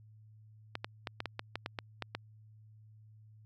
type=clicks; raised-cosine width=0.3 ms; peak=-20 dBFS; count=11; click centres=0.754 / 0.845 / 1.072 / 1.204 / 1.257 / 1.394 / 1.556 / 1.661 / 1.788 / 2.023 / 2.15 s; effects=added 108 Hz sine -55 dBFS peak until 3.45 s